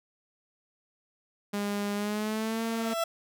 sawtooth tone with pitch glide, 203.8 to 227.4 Hz, G#3 to A#3, -32 to -43 cents, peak -25 dBFS, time 1.53-2.94 s, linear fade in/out 10 ms, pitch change +189 cents, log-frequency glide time 1.94-2.63 s
30% pulse tone with exponential growth, 667 Hz, E5, 20 cents sharp, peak -22 dBFS, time 2.48-3.04 s, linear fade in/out 5 ms, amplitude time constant 120 ms
effects none

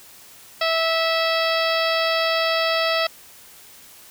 harmonic tone, 654 Hz, E5, 14 cents flat, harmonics 1 / 2 / 3 / 4 / 5 / 6 / 7 / 8, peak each -22 / -25 / -27 / -28 / -29 / -30 / -30 / -31 dBFS, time 0.61-3.07 s, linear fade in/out 5 ms, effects white hiss -46 dBFS RMS until 4.1 s

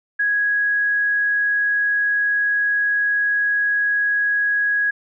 sine tone, 1661.2 Hz, G#6, in tune, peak -16 dBFS, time 0.19-4.91 s, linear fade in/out 10 ms, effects none

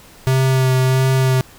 square tone with vibrato, 130.81 Hz, C3, in tune, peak -13 dBFS, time 0.27-1.41 s, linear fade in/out 0 ms, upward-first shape sine, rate 1.5 Hz, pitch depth 16 cents each way, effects pink hiss -44 dBFS RMS until 1.58 s

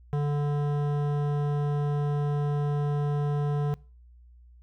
sine tone with hard clipping, 145.7 Hz, D3, 13 cents flat, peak -26 dBFS, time 0.13-3.74 s, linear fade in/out 0 ms, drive 14 dB, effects noise-tail reverb RT60 0.4 s tail -24 dB re dry + added 60 Hz sine -50 dBFS peak until 4.62 s

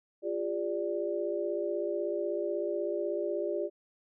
sine chord, D diminished, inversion first, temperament equal with one note detuned, 349.2 / 405.4 / 587.3 Hz, F4 / Ab4 / D5, 0 / -42 / 0 cents, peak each -34 dBFS, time 0.22-3.7 s, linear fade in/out 50 ms, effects none

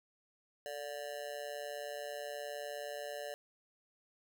square tone with amplitude modulation, 582 Hz, D5, 16 cents flat, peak -37 dBFS, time 0.66-3.34 s, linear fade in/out 0 ms, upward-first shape sine, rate 139 Hz, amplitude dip 100%, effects none

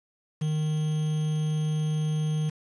triangle tone with quantisation, 154.1 Hz, D#3, 16 cents flat, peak -22 dBFS, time 0.41-2.5 s, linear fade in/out 10 ms, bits 7, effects resampled to 22050 Hz

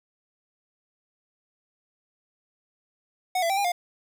square tone with pitch steps, 738 / 673 / 778 / 807 / 707 Hz, F#5 / E5 / G5 / G#5 / F5, -5 / +36 / -13 / -50 / +21 cents, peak -23 dBFS, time 3.35-3.72 s, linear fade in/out 5 ms, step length 74 ms, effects none

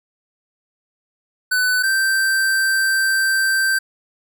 square tone pair in turn, 1500 / 1562.1 Hz, F#6 / G6, +23 / -7 cents, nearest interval minor second, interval 70 cents, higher second, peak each -16 dBFS, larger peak neither, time 1.51-1.83 / 1.83-3.79 s, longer second, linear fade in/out 10 ms, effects none

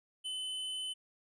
square tone, 3031 Hz, F#7, 41 cents sharp, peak -37 dBFS, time 0.24-0.94 s, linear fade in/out 20 ms, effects resampled to 22050 Hz

